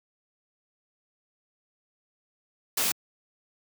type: noise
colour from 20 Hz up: white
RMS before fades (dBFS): -26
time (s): 2.77-2.92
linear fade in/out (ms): 5
effects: high-pass 150 Hz 12 dB/octave